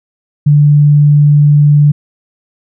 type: tone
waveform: sine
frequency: 146.83 Hz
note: D3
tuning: in tune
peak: -3 dBFS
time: 0.46-1.92 s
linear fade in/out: 10 ms
effects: none